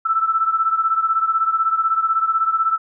sine beating tone pair, 1318.5 / 1334.5 Hz, E6 / E6, 0 / +21 cents, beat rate 16 Hz, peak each -17 / -21 dBFS, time 0.05-2.78 s, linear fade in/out 10 ms, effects none

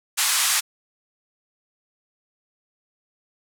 white band-pass noise, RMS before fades -21 dBFS, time 0.17-0.61 s, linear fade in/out 20 ms, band 910 to 11000 Hz, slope 24 dB/octave, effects none

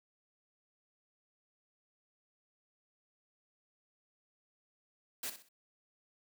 white noise with echo, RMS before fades -39 dBFS, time 5.23-5.3 s, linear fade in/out 5 ms, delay 63 ms, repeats 3, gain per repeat -10 dB, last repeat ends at 5.489 s, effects high-pass 200 Hz 12 dB/octave

